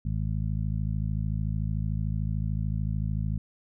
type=harmonic tone; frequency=53.5 Hz; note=A1; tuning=48 cents flat; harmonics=1 / 2 / 3 / 4; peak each=-30 / -30 / -32 / -38 dBFS; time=0.05-3.38 s; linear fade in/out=5 ms; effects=none